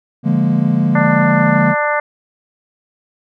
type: chord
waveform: triangle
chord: Bb dominant seventh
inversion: first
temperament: equal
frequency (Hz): 146.83 / 174.61 / 207.7 / 233.1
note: D3 / F3 / Ab3 / Bb3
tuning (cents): 0 / 0 / 0 / 0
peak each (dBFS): -15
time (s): 0.23-1.75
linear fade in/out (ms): 50
type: harmonic tone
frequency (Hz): 296.3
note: D4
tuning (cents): +15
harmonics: 2 / 3 / 4 / 5 / 6 / 7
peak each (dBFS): -18 / -20 / -21 / -22 / -23 / -23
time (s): 0.95-2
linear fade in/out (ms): 5
effects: none